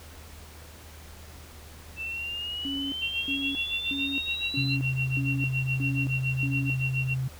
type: exponential sweep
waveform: sine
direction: up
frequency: 2645 to 4082 Hz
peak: -31 dBFS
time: 1.96-4.77 s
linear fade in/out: 50 ms
type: tone bursts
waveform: sine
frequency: 277.2 Hz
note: C#4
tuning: in tune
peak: -31 dBFS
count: 7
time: 2.65-6.7 s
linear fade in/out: 0 ms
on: 270 ms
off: 360 ms
type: tone with tremolo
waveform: sine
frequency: 2738 Hz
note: F7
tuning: 35 cents flat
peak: -26 dBFS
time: 3.01-7.15 s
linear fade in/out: 20 ms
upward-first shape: sine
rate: 7.1 Hz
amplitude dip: 95%
type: tone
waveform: sine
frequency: 130.81 Hz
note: C3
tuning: in tune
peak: -26 dBFS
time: 4.57-7.28 s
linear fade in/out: 5 ms
effects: added 77 Hz sine -46 dBFS peak until 7.39 s + pink hiss -49 dBFS RMS until 7.39 s